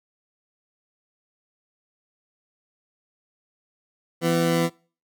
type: tone pair together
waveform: 20% pulse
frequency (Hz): 167.46 / 250.9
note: E3 / B3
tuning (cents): +28 / +28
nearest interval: perfect fifth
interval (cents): 700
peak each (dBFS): -16 / -21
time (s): 4.21-4.7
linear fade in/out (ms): 50
effects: noise-tail reverb RT60 0.4 s tail -25 dB re dry